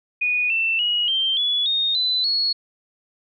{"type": "tone with pitch steps", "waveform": "sine", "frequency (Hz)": [2468, 2676, 2901, 3146, 3411, 3698, 4009, 4347], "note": ["D#7", "E7", "F#7", "G7", "G#7", "A#7", "B7", "C#8"], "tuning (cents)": [-15, 25, -35, 6, 46, -15, 25, -35], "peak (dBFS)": -18, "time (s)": [0.21, 2.53], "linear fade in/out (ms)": 10, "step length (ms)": 290, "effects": []}